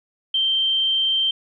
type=tone; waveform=sine; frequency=3136 Hz; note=G7; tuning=in tune; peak=-17 dBFS; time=0.34-1.31 s; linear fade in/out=5 ms; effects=none